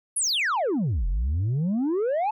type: exponential two-way sweep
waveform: sine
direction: down then up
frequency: 11175 to 40.96 to 892 Hz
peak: -19 dBFS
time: 0.16-2.31 s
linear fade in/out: 10 ms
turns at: 1.07 s
effects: tanh soft clip ceiling -21 dBFS